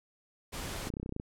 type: noise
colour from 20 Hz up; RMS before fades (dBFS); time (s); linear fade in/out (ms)
pink; -39; 0.52-0.9; 20
type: clicks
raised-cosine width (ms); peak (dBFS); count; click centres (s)
3; -24; 11; 0.872 / 0.902 / 0.939 / 0.969 / 0.999 / 1.03 / 1.061 / 1.093 / 1.124 / 1.164 / 1.199
effects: low-pass 12000 Hz 12 dB/octave